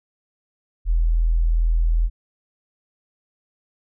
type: tone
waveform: sine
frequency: 41.2 Hz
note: E1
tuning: in tune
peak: -15 dBFS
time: 0.85-2.1 s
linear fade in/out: 50 ms
effects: none